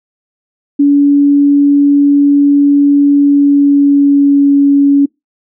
sine tone with pitch glide, 284.9 to 281.6 Hz, C#4 to C#4, +48 to +27 cents, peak -4 dBFS, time 0.79-5.06 s, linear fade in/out 10 ms, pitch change -21 cents, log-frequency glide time 3.14-4.53 s, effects noise-tail reverb RT60 0.2 s tail -26 dB re dry

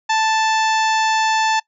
harmonic tone, 880 Hz, A5, in tune, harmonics 1 / 2 / 3 / 4 / 5 / 6 / 7 / 8, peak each -16 / -22 / -26 / -28 / -30 / -32 / -33 / -34 dBFS, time 0.09-1.6 s, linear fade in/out 10 ms, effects noise-tail reverb RT60 0.1 s tail -22 dB re dry

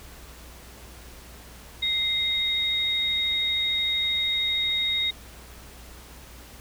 sine tone pair together, 2093 / 3740 Hz, C7 / A#7, 0 / +5 cents, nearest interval minor seventh, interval 1005 cents, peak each -30 / -23 dBFS, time 1.82-5.11 s, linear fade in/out 10 ms, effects added 60 Hz sine -47 dBFS peak until 6.6 s + pink hiss -47 dBFS RMS until 6.6 s

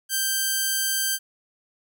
5% pulse tone, 1568 Hz, G6, in tune, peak -11 dBFS, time 0.09-1.19 s, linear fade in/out 50 ms, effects none

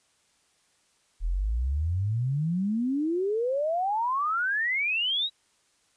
sine exponential sweep, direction up, 38.89 to 3906 Hz, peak -24 dBFS, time 1.2-5.3 s, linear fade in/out 50 ms, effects white hiss -67 dBFS RMS until 5.96 s + resampled to 22050 Hz

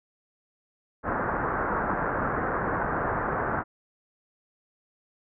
white low-pass noise, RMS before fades -28 dBFS, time 1.03-3.64 s, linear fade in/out 50 ms, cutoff 1600 Hz, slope 48 dB/octave, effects none

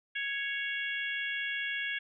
harmonic tone, 554.4 Hz, C#5, in tune, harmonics 3 / 4 / 5 / 6, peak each -35 / -37 / -39 / -41 dBFS, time 0.15-1.99 s, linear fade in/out 10 ms, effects none

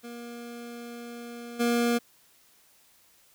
25% pulse tone with level steps, 237.2 Hz, A#3, 30 cents sharp, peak -35 / -19 dBFS, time 0.03-1.99 s, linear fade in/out 20 ms, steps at 1.59 s, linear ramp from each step 20 ms, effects white hiss -61 dBFS RMS until 3.34 s

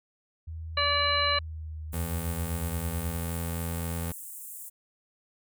sine tone with pitch glide, 80.8 to 74.09 Hz, E2 to D2, -34 to +16 cents, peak -35 dBFS, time 0.47-3.17 s, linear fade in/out 10 ms, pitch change -150 cents, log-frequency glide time 1.11-2.81 s
harmonic tone, 577 Hz, D5, 31 cents flat, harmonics 1 / 2 / 3 / 4 / 5 / 7, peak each -32 / -28 / -32 / -32 / -33 / -28 dBFS, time 0.77-1.39 s, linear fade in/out 5 ms
pink high-pass noise, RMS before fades -42 dBFS, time 1.92-4.7 s, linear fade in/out 20 ms, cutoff 7800 Hz, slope 48 dB/octave
25% pulse tone, 83.7 Hz, E2, 27 cents sharp, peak -27 dBFS, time 1.93-4.12 s, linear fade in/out 5 ms
effects none

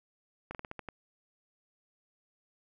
slowing click train, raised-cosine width 0.5 ms, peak -25 dBFS, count 7, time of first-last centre 0.51-0.887 s, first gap 38 ms, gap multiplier 1.2, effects none

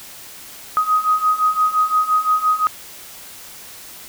sine beating tone pair, 1251 / 1256.8 Hz, D#6 / D#6, +9 / +17 cents, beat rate 5.8 Hz, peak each -19 / -16 dBFS, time 0.77-2.67 s, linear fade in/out 0 ms, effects white hiss -38 dBFS RMS until 4.08 s

